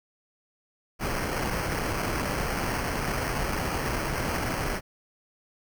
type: noise with sample-and-hold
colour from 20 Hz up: pink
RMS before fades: -29 dBFS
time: 0.99-4.81 s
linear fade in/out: 50 ms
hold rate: 3675 Hz
effects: none